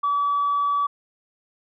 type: tone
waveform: sine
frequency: 1146 Hz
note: D6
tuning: 43 cents flat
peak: -18 dBFS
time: 0.03-0.87 s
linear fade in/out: 10 ms
effects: tanh soft clip ceiling -15 dBFS